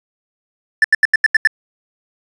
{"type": "tone bursts", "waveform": "triangle", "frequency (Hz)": 1760, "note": "A6", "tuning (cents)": 0, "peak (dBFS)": -5, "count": 7, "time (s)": [0.82, 1.473], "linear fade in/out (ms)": 2, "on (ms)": 23, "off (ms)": 82, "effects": ["resampled to 22050 Hz", "7-bit"]}